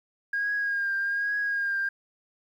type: tone with vibrato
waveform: sine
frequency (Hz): 1624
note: G#6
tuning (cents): -39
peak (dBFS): -24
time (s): 0.33-1.89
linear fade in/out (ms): 5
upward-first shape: triangle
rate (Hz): 1.2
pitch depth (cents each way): 40
effects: tanh soft clip ceiling -20 dBFS + 10-bit